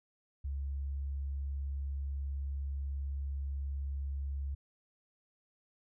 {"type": "tone", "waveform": "sine", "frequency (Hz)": 69.3, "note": "C#2", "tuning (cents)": 0, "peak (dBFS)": -34, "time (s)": [0.44, 4.55], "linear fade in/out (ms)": 10, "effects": []}